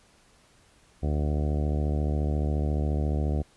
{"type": "harmonic tone", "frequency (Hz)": 74.3, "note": "D2", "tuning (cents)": 21, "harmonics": [1, 2, 3, 4, 5, 6, 7, 8, 9, 10], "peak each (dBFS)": [-25, -31, -35, -37, -39, -41, -42, -43, -44, -45], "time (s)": [1.02, 3.43], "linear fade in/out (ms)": 20, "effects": ["pink hiss -60 dBFS RMS until 3.56 s", "resampled to 24000 Hz"]}